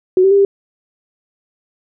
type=tone with pitch steps; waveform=sine; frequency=370.1 / 386.2 / 399 / 396.3 Hz; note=F#4 / G4 / G4 / G4; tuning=0 / -26 / +31 / +19 cents; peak=-7 dBFS; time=0.17-0.45 s; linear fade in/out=2 ms; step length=70 ms; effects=none